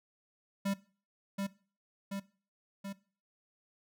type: tone with echo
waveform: square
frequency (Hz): 197.4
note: G3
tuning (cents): +12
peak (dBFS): -31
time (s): 0.65-0.74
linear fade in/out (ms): 10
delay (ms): 730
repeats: 3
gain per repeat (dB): -3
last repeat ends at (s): 2.93
effects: noise-tail reverb RT60 0.4 s tail -19 dB re dry